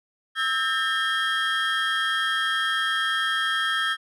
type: tone cluster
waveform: triangle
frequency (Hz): 1306 / 1602 / 1811 / 3236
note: E6 / G6 / A6 / G#7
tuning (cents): -17 / +37 / +49 / -46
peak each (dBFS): -26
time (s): 0.35-3.97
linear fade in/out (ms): 50
effects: none